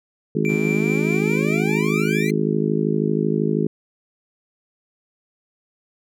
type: harmonic tone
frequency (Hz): 52.8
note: G#1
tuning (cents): +29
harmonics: 3 / 4 / 5 / 6 / 7 / 8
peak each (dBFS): -23 / -23 / -27 / -27 / -25 / -25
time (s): 0.35-3.67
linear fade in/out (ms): 5
type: tone with tremolo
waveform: triangle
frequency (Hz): 2349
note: D7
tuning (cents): 0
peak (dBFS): -22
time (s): 0.45-2.3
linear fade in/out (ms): 0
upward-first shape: triangle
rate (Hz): 4.8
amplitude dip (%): 45
type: exponential sweep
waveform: sawtooth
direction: up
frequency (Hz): 134.1 to 2093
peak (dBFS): -28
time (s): 0.49-2.31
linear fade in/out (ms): 5
effects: none